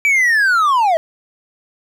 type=linear sweep; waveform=triangle; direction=down; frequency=2329 to 622.3 Hz; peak=-9 dBFS; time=0.05-0.97 s; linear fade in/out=0 ms; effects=none